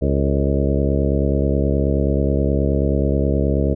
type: harmonic tone with a mistuned harmonic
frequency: 69.4 Hz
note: C#2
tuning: 3 cents sharp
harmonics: 1 / 2 / 3 / 4 / 5 / 6 / 7 / 8 / 9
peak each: -19 / -22 / -24 / -25 / -26 / -27 / -27 / -28 / -29 dBFS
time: 0.01-3.75 s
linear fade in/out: 20 ms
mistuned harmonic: 7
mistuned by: -49 cents
effects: none